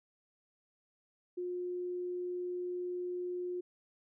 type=tone; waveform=sine; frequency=357.8 Hz; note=F4; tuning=42 cents sharp; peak=-35 dBFS; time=1.37-3.61 s; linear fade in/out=10 ms; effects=none